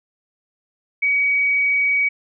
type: tone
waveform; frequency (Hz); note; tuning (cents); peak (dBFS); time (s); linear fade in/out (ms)
sine; 2263; C#7; +35; -15; 1.02-2.09; 10
effects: none